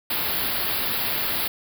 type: band-stop noise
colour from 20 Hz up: white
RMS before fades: -25 dBFS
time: 0.1-1.48 s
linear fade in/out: 5 ms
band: 4900 to 11000 Hz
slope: 96 dB/octave
effects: none